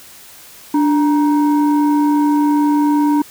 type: tone pair together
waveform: sine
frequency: 293.7 / 941.6 Hz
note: D4 / A#5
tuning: 0 / +17 cents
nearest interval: octave + minor sixth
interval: 2017 cents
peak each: -10 / -17 dBFS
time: 0.74-3.22 s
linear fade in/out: 5 ms
effects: tanh soft clip ceiling -7 dBFS + white hiss -40 dBFS RMS until 3.3 s